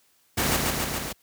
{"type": "noise with echo", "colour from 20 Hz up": "pink", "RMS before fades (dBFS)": -24, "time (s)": [0.37, 0.57], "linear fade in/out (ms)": 10, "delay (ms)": 140, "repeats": 4, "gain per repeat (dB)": -2, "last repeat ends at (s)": 1.13, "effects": ["white hiss -64 dBFS RMS until 1.22 s", "high-pass 60 Hz 12 dB/octave"]}